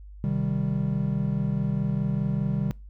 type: chord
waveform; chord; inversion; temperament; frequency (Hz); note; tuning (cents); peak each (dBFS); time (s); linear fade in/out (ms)
triangle; C minor; none; equal; 130.81 / 155.56 / 196; C3 / Eb3 / G3; 0 / 0 / 0; -26; 0.24-2.71; 0
effects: noise-tail reverb RT60 0.3 s tail -25 dB re dry + added 50 Hz sine -41 dBFS peak until 2.89 s